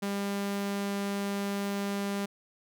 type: tone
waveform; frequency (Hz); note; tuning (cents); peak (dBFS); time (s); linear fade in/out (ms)
sawtooth; 200.1; G3; +36; -26; 0.02-2.26; 10
effects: none